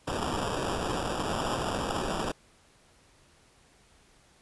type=noise with sample-and-hold; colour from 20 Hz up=violet; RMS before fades=-31 dBFS; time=0.07-2.32 s; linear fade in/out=10 ms; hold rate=2100 Hz; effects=pink hiss -61 dBFS RMS until 4.41 s + resampled to 24000 Hz